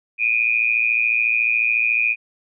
sine tone with amplitude modulation, 2449 Hz, D#7, 28 cents flat, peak -12 dBFS, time 0.18-2.16 s, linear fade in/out 50 ms, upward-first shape sine, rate 114 Hz, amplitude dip 85%, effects none

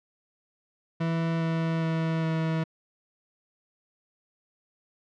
40% pulse tone with pitch steps, 164.81 / 163.58 / 162.35 / 161.14 Hz, E3 / E3 / E3 / E3, 0 / -13 / -26 / -39 cents, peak -24 dBFS, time 1-2.64 s, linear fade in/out 10 ms, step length 410 ms, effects low-pass 3000 Hz 12 dB/octave

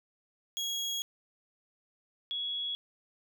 30% pulse / sine tone pair in turn, 3311 / 3351 Hz, G#7 / G#7, -6 / +15 cents, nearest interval unison, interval 21 cents, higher second, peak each -29 / -32 dBFS, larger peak first, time 0.57-1.02 / 2.31-2.75 s, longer first, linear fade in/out 0 ms, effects none

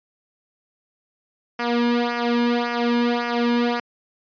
sawtooth tone with flanger, 238.7 Hz, A#3, 41 cents sharp, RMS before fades -21 dBFS, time 1.59-3.8 s, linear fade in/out 5 ms, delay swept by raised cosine 0.25 to 1.55 ms, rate 1.8 Hz, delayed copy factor -0.85, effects resampled to 11025 Hz

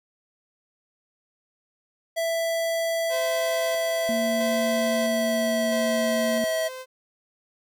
square tone with pitch glide, 662 to 643.9 Hz, E5 to E5, +7 to -41 cents, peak -24 dBFS, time 2.16-6.69 s, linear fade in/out 20 ms, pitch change -48 cents, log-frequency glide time 4.59-6.33 s
sawtooth tone with tremolo, 516 Hz, C5, 24 cents flat, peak -26 dBFS, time 3.09-6.86 s, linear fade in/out 50 ms, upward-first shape square, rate 0.76 Hz, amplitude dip 45%
sine tone, 230.8 Hz, A#3, 17 cents flat, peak -26 dBFS, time 4.09-6.44 s, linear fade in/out 0 ms
effects none

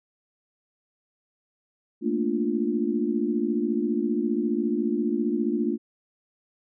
sine chord, Bb major seventh, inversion third, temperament equal with one note detuned, 220 / 234.7 / 293.7 / 349.2 Hz, A3 / Bb3 / D4 / F4, 0 / +12 / 0 / 0 cents, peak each -28 dBFS, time 2.01-5.78 s, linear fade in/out 50 ms, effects none

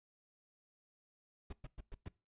brown noise bursts, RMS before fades -45 dBFS, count 5, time 1.5-2.085 s, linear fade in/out 5 ms, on 29 ms, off 110 ms, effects noise-tail reverb RT60 0.3 s tail -22 dB re dry + resampled to 8000 Hz

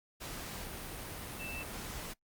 sine tone in noise, 2654 Hz, E7, 11 cents sharp, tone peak -41 dBFS, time 1.39-1.64 s, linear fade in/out 20 ms, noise pink, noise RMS -43 dBFS, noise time 0.2-2.14 s, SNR -1 dB, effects noise-tail reverb RT60 0.1 s tail -21 dB re dry + Opus 48 kbps

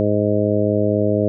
harmonic tone, 104.2 Hz, G#2, 6 cents sharp, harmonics 1 / 2 / 3 / 4 / 5 / 6, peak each -22 / -22 / -22 / -22 / -22 / -22 dBFS, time 0-1.28 s, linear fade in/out 0 ms, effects none

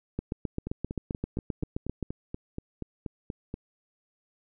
two click trains, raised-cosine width 3 ms, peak -21 / -17 dBFS, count 13 / 15, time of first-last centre 0.67-3.541 / 0.19-2.027 s, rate 4.18 / 7.62 Hz, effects none

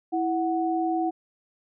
sine tone pair together, 329 / 740 Hz, E4 / F#5, -3 / 0 cents, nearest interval octave + major second, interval 1403 cents, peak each -25 / -26 dBFS, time 0.12-1.11 s, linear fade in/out 20 ms, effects none

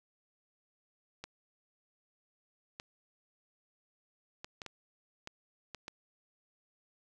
clicks, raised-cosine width 0.2 ms, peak -25 dBFS, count 8, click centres 1.24 / 2.799 / 4.445 / 4.618 / 4.663 / 5.274 / 5.747 / 5.881 s, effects none

